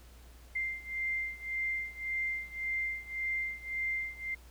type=beating tone pair; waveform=sine; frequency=2093 / 2094.8 Hz; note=C7 / C7; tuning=0 / +1 cents; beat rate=1.8 Hz; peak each=-35 / -37 dBFS; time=0.55-4.35 s; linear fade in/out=10 ms; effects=added 60 Hz sine -52 dBFS peak until 4.5 s + pink hiss -60 dBFS RMS until 4.5 s